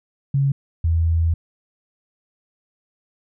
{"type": "tone pair in turn", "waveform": "sine", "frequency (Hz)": [138.4, 82.5], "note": ["C#3", "E2"], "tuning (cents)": [-2, 2], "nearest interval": "major sixth", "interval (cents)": 896, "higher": "first", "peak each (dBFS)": -15, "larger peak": "neither", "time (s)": [[0.34, 0.52], [0.84, 1.34]], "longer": "second", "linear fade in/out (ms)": 5, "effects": []}